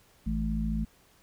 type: harmonic tone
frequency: 54.4 Hz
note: A1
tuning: 19 cents flat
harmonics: 1 / 3 / 4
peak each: -30 / -34 / -31 dBFS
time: 0.26-0.85 s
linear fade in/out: 10 ms
effects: pink hiss -62 dBFS RMS until 1.22 s